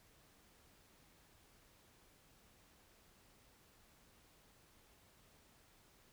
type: silence
effects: pink hiss -68 dBFS RMS until 6.12 s